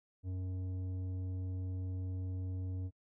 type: tone with tanh clipping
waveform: triangle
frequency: 92.5 Hz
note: F#2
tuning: in tune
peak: -38 dBFS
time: 0.23-2.91 s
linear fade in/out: 50 ms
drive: 14 dB
effects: noise-tail reverb RT60 0.1 s tail -24 dB re dry